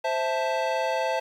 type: chord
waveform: square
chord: A minor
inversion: first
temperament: equal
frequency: 523.3 / 659.3 / 880 Hz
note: C5 / E5 / A5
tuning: 0 / 0 / 0 cents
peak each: -29 dBFS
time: 0.04-1.2 s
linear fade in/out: 10 ms
effects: low-pass 4000 Hz 12 dB/octave + 9-bit